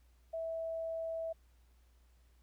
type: tone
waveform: sine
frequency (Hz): 654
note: E5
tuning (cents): -14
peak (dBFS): -36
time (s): 0.33-1.33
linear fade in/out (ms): 10
effects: added 60 Hz sine -63 dBFS peak until 2.42 s + pink hiss -75 dBFS RMS until 2.42 s